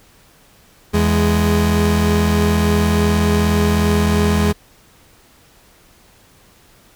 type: tone pair together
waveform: 30% pulse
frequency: 82.41 / 207.7 Hz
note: E2 / G#3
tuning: 0 / 0 cents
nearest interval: octave + major third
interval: 1600 cents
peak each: -13 dBFS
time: 0.93-4.53 s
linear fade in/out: 20 ms
effects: pink hiss -50 dBFS RMS until 6.95 s